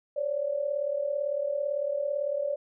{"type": "tone pair together", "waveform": "sine", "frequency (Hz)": [542.1, 580], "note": ["C#5", "D5"], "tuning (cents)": [-39, -22], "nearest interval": "minor second", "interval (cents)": 117, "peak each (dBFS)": [-32, -28], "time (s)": [0.16, 2.56], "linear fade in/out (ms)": 10, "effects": []}